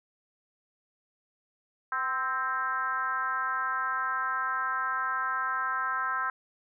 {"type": "tone with frequency modulation", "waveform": "sine", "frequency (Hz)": 1309, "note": "E6", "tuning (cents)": -13, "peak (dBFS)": -27, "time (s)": [1.92, 6.3], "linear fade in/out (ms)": 2, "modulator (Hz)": 270, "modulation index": 1.3, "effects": []}